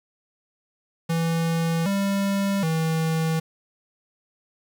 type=tone with pitch steps; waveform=square; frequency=165.4 / 197.8 / 161.2 Hz; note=E3 / G3 / E3; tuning=+6 / +16 / -38 cents; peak=-22 dBFS; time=1.09-3.4 s; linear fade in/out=10 ms; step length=770 ms; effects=8-bit